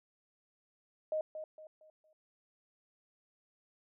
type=tone with echo; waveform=sine; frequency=622.3 Hz; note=D#5; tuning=in tune; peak=-31 dBFS; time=1.12-1.21 s; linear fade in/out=2 ms; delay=230 ms; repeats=4; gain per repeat=-9 dB; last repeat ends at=2.13 s; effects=none